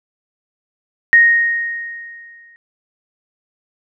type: tone with exponential decay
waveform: sine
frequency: 1864.7 Hz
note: A#6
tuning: in tune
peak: -4 dBFS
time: 1.13-2.56 s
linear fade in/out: 0 ms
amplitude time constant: 310 ms
effects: none